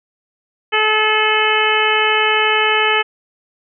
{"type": "harmonic tone", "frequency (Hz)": 431.5, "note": "A4", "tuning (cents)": -34, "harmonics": [1, 2, 3, 4, 5, 6, 7], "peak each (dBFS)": [-20, -20, -20, -20, -20, -20, -20], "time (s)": [0.72, 3.03], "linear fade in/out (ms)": 20, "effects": []}